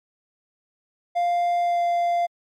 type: tone with pitch glide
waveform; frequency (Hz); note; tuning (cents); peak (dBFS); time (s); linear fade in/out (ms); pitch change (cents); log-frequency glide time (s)
triangle; 698.5 to 693.7; F5 to F5; 0 to -12; -17; 1.15-2.27; 20; -12; 1.61-1.81
effects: MP3 96 kbps